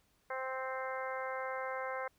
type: harmonic tone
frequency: 261.6 Hz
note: C4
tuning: in tune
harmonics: 2 / 3 / 4 / 5 / 6 / 7 / 8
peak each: -40 / -44 / -43 / -46 / -45 / -51 / -47 dBFS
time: 0.3-2.08 s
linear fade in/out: 5 ms
effects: pink hiss -73 dBFS RMS until 2.18 s